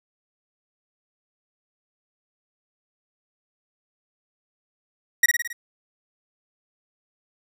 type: tone with echo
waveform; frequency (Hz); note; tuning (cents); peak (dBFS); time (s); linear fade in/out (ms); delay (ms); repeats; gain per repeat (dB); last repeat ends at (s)
45% pulse; 1900; A#6; +33; -12; 5.23-5.26; 5; 54; 5; -4; 5.53
effects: none